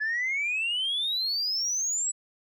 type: exponential sweep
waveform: sine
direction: up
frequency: 1700 to 7910 Hz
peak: -24 dBFS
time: 0-2.12 s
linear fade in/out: 20 ms
effects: tanh soft clip ceiling -23 dBFS